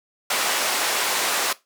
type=band-pass noise; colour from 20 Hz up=pink; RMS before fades=-23 dBFS; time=0.3-1.53 s; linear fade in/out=5 ms; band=670 to 13000 Hz; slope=12 dB/octave; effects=noise-tail reverb RT60 0.2 s tail -18 dB re dry